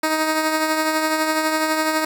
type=tone with tremolo; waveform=10% pulse; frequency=313.4 Hz; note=D#4; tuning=13 cents sharp; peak=-8 dBFS; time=0.03-2.05 s; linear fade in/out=5 ms; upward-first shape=triangle; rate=12 Hz; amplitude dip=45%; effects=none